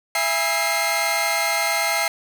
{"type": "tone cluster", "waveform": "sawtooth", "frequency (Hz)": [668, 819, 969, 1295, 2113], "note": ["E5", "G#5", "B5", "E6", "C7"], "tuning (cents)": [23, -24, -33, -31, 16], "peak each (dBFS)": [-22, -22, -28, -28, -19], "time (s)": [0.15, 2.08], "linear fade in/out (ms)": 2, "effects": []}